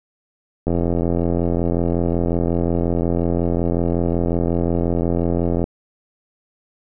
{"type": "click train", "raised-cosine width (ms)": 2, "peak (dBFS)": -7, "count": 426, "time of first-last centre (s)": [0.67, 5.641], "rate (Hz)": 85.5, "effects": []}